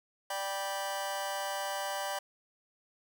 sawtooth chord, G major, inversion second, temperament just, 588 / 784 / 980 Hz, D5 / G5 / B5, +2 / 0 / -14 cents, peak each -34 / -33 / -36 dBFS, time 0.3-2.19 s, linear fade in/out 5 ms, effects 11-bit

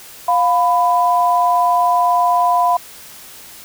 sine tone pair together, 705 / 997 Hz, F5 / B5, +16 / +16 cents, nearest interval tritone, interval 600 cents, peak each -14 dBFS, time 0.28-2.77 s, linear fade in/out 5 ms, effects white hiss -38 dBFS RMS until 3.64 s

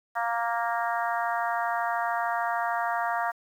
harmonic tone, 233.1 Hz, A#3, in tune, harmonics 3 / 4 / 5 / 6 / 7 / 8, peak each -29 / -31 / -33 / -35 / -36 / -37 dBFS, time 0.15-3.32 s, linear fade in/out 20 ms, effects 9-bit

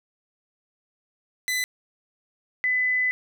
sawtooth / sine tone pair in turn, 2006 / 2006 Hz, B6 / B6, +26 / +26 cents, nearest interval unison, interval 0 cents, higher neither, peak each -20 / -20 dBFS, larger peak neither, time 1.48-1.64 / 2.64-3.11 s, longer second, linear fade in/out 0 ms, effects none

